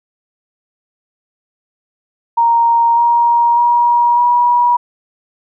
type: tone with pitch steps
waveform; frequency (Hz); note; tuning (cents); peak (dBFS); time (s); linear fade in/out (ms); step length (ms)
sine; 932.3 / 943.1 / 954.1 / 965.2; A#5 / A#5 / A#5 / B5; 0 / +20 / +40 / -40; -8; 2.37-4.77; 10; 600
effects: none